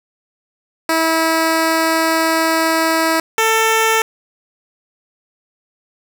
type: tone pair in turn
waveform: 10% pulse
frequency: 324.3 / 445.6 Hz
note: E4 / A4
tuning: -28 / +22 cents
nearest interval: tritone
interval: 550 cents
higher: second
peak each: -5 / -4 dBFS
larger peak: second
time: 0.89-3.2 / 3.38-4.02 s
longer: first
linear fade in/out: 2 ms
effects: none